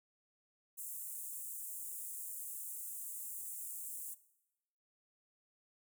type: high-pass noise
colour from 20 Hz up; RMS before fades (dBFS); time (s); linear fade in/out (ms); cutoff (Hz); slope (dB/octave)
pink; -45; 0.77-4.15; 20; 7700; 48
effects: noise-tail reverb RT60 0.9 s tail -18 dB re dry